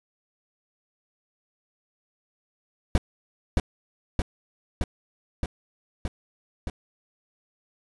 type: noise with echo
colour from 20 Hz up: brown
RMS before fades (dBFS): -18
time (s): 2.95-2.98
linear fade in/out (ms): 2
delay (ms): 620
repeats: 6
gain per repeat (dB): -2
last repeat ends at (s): 6.7
effects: resampled to 24000 Hz